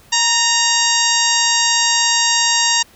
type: harmonic tone with a mistuned harmonic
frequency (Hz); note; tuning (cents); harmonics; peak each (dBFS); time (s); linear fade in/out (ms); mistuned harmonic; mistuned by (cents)
937; A#5; +9; 1 / 2 / 3 / 4 / 5 / 6 / 7 / 8; -21 / -21 / -21 / -21 / -21 / -21 / -21 / -21; 0.12-2.83; 10; 2; -33
effects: pink hiss -48 dBFS RMS until 2.95 s